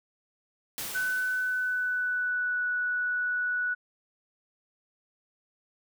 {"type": "noise with exponential decay", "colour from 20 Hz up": "white", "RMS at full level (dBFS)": -34, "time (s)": [0.78, 2.3], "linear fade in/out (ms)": 0, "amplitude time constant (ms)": 330}
{"type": "tone with pitch glide", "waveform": "sine", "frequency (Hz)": [1505, 1474.9], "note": ["F#6", "F#6"], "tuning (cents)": [29, -6], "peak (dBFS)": -26, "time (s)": [0.94, 3.75], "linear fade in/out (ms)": 20, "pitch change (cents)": -35, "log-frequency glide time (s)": [1.4, 2.66]}
{"effects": []}